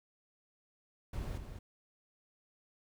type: noise with echo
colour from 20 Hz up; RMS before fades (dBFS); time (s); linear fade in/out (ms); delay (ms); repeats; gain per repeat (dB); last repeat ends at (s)
brown; -39; 1.13-1.38; 5; 210; 1; -7; 1.59
effects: none